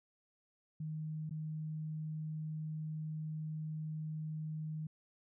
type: tone with dropouts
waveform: sine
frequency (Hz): 155.56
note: D#3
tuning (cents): 0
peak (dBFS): -38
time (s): 0.8-4.87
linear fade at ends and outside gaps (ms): 5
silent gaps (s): 1.295-1.308
effects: none